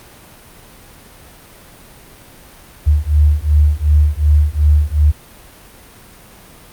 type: beating tone pair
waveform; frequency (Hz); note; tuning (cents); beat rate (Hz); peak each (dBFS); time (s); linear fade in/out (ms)
sine; 73.42 / 76.12; D2 / D#2; 0 / -37; 2.7; -12; 2.86-5.12; 20
effects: pink hiss -41 dBFS RMS until 6.72 s + Opus 48 kbps